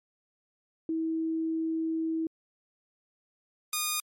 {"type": "tone pair in turn", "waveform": ["sine", "5% pulse"], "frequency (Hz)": [323.2, 1226.2], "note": ["E4", "D#6"], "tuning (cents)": [-34, -26], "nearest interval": "octave + major seventh", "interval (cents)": 2308, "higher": "second", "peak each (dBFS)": [-27, -16], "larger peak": "second", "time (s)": [[0.89, 2.27], [3.73, 4]], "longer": "first", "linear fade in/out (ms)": 2, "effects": ["MP3 64 kbps"]}